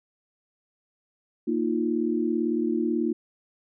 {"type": "chord", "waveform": "sine", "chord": "Bb suspended fourth", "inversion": "none", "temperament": "equal with one note detuned", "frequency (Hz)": [232.1, 311.1, 349.2], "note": ["Bb3", "Eb4", "F4"], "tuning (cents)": [-7, 0, 0], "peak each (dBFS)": -27, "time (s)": [1.47, 3.13], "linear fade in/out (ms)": 10, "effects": []}